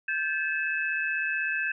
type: tone cluster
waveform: sine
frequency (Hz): 1570 / 1726 / 2599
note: G6 / A6 / E7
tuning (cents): +2 / -34 / -25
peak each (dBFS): -29 / -32 / -31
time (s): 0.08-1.72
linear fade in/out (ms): 5
effects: none

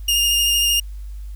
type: tone with vibrato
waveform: sawtooth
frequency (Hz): 2824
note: F7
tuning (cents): +19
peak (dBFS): -12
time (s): 0.08-0.8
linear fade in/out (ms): 5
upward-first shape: square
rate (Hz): 13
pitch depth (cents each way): 13
effects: added 50 Hz sine -29 dBFS peak until 1.35 s + white hiss -56 dBFS RMS until 1.35 s

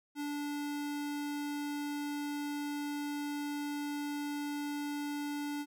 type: tone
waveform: square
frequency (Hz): 290.9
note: D4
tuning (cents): -16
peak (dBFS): -36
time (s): 0.15-5.66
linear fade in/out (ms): 50
effects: none

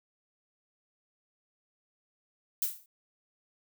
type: noise with exponential decay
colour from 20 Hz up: violet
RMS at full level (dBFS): -26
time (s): 2.62-2.86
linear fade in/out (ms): 2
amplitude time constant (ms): 52
effects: none

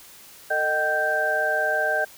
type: tone cluster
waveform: sine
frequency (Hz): 448.5 / 617 / 765 / 1568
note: A4 / D#5 / G5 / G6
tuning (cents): +33 / -15 / -42 / 0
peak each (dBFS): -32 / -25 / -28 / -23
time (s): 0.5-2.05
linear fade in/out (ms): 10
effects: white hiss -47 dBFS RMS until 2.17 s

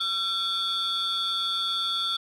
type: tone cluster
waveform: sine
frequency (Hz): 1359 / 3376 / 3564 / 4475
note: F6 / G#7 / A7 / C#8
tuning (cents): -48 / +28 / +22 / +16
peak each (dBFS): -31 / -27 / -28 / -35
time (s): 0-2.17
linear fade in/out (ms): 10
effects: tanh soft clip ceiling -20 dBFS

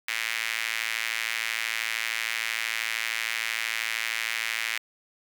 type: tone with high-pass filter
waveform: sawtooth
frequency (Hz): 113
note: A2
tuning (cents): +47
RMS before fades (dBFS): -30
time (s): 0.08-4.78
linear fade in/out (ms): 5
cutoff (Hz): 2100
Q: 2.9
effects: none

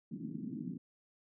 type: band-pass noise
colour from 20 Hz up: white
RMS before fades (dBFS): -42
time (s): 0.11-0.78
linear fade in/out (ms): 5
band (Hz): 150 to 290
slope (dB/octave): 48
effects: none

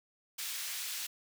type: high-pass noise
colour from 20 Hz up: pink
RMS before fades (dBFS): -39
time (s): 0.38-1.07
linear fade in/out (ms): 10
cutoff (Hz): 2600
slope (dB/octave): 12
effects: none

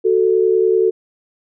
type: tone pair together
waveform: sine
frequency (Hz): 371.7 / 442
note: F#4 / A4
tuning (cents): +8 / +8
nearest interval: minor third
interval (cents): 300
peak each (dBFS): -14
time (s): 0.04-0.91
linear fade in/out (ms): 20
effects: none

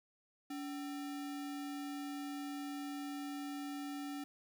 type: tone with sample-and-hold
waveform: sine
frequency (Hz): 285.2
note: C#4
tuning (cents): +49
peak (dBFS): -40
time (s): 0.5-4.24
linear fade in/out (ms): 5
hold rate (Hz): 1050
effects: none

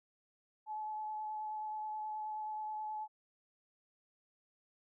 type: tone with vibrato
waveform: sine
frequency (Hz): 858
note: A5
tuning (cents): -44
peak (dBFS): -38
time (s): 0.66-3.08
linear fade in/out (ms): 50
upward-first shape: sine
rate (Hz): 9.4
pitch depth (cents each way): 12
effects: none

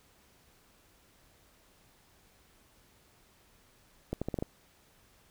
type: accelerating click train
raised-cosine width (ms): 2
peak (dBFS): -19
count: 6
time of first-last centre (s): 4.13-4.425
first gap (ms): 86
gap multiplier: 0.81
effects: pink hiss -64 dBFS RMS until 5.3 s

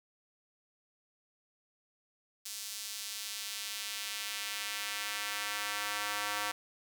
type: tone with high-pass filter sweep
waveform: square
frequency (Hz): 103.7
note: G#2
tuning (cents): -2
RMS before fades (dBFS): -38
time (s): 2.45-6.52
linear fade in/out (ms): 10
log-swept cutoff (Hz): 5300 to 1100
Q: 0.93
effects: none

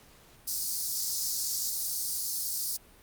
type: high-pass noise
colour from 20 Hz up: pink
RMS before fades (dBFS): -32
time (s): 0.47-2.77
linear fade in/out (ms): 10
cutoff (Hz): 4600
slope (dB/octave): 48
effects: pink hiss -57 dBFS RMS until 3.02 s + Opus 48 kbps

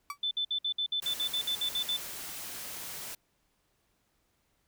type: tone with exponential decay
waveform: 35% pulse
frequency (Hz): 1148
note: D6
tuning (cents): -40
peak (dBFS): -29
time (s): 0.1-0.18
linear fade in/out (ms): 2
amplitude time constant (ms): 16
type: tone bursts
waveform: sine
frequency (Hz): 3520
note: A7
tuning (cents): 0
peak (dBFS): -28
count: 13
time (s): 0.23-1.967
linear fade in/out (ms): 5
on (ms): 81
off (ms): 57
type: noise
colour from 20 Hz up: white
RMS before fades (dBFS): -41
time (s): 1.02-3.15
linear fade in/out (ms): 5
effects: pink hiss -74 dBFS RMS until 4.67 s

